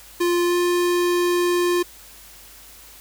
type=tone with pitch glide; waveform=square; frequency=349.2 to 352.2 Hz; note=F4 to F4; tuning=0 to +15 cents; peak=-18 dBFS; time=0.2-1.83 s; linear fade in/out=10 ms; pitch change=+15 cents; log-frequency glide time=0.45-0.56 s; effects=added 50 Hz sine -52 dBFS peak until 3 s + white hiss -45 dBFS RMS until 3 s